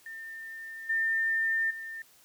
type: tone with level steps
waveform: sine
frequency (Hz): 1803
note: A6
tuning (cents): +42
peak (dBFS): -39 / -25 / -37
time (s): 0.06-2.02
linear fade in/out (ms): 2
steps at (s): 0.89 / 1.7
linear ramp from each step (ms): 10
effects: white hiss -60 dBFS RMS until 2.24 s